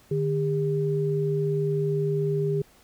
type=tone pair together; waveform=sine; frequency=150.8 / 402.6 Hz; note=D3 / G4; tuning=+46 / +46 cents; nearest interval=octave + perfect fourth; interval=1700 cents; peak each=-25 dBFS; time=0.11-2.62 s; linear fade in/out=5 ms; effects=pink hiss -57 dBFS RMS until 2.83 s